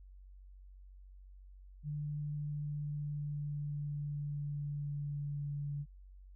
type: tone with pitch glide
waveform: sine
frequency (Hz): 147.9 to 143.77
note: D3 to D3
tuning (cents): +13 to -36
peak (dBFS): -36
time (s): 1.83-5.86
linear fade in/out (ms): 50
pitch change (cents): -49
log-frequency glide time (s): 2.31-5.7
effects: added 47 Hz sine -52 dBFS peak until 6.35 s